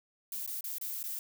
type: noise with dropouts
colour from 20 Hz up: violet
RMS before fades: -38 dBFS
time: 0.32-1.19 s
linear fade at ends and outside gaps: 1 ms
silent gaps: 0.463-0.476 / 0.608-0.641 / 0.783-0.812 / 1.029-1.039 s
effects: none